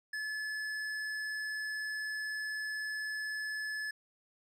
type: tone with hard clipping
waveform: sine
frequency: 1722 Hz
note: A6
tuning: 38 cents flat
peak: -37 dBFS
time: 0.13-3.91 s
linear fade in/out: 5 ms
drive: 10 dB
effects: none